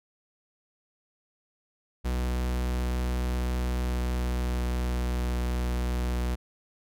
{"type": "tone with pitch glide", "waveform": "45% pulse", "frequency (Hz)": [61.8, 61.27], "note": ["B1", "B1"], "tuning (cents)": [2, -13], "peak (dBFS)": -26, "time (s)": [2.04, 6.36], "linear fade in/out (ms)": 20, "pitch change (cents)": -15, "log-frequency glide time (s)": [3.47, 5.25], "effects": []}